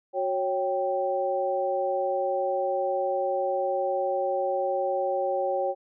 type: tone cluster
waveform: sine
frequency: 369.9 / 551 / 783 Hz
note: F#4 / C#5 / G5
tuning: 0 / -11 / -2 cents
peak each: -32 / -26 / -29 dBFS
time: 0.13-5.75 s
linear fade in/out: 50 ms
effects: none